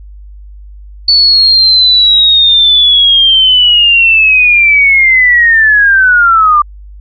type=linear sweep; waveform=sine; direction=down; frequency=4481 to 1174 Hz; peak=-3 dBFS; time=1.08-6.62 s; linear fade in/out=5 ms; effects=added 50 Hz sine -28 dBFS peak until 7 s